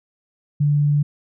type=tone; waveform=sine; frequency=146.2 Hz; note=D3; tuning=7 cents flat; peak=-14 dBFS; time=0.6-1.03 s; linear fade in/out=10 ms; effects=none